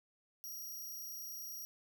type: tone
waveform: 10% pulse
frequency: 5710 Hz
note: F8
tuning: 37 cents sharp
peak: -38 dBFS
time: 0.44-1.65 s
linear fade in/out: 0 ms
effects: none